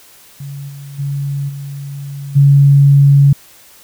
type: tone with level steps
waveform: sine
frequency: 140.5 Hz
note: C#3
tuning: 24 cents sharp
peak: -24 / -28 / -16 / -23 / -4 dBFS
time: 0.4-3.33 s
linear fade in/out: 5 ms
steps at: 0.68 / 0.98 / 1.48 / 2.35 s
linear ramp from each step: 20 ms
effects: white hiss -43 dBFS RMS until 3.83 s